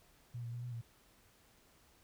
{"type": "tone with pitch steps", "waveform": "sine", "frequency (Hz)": [120.3, 117.8, 120.7, 122.8, 116.7], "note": ["B2", "A#2", "B2", "B2", "A#2"], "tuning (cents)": [-45, 19, -39, -9, 2], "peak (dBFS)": -40, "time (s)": [0.34, 0.815], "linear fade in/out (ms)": 10, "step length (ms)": 95, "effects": ["pink hiss -67 dBFS RMS until 2.03 s"]}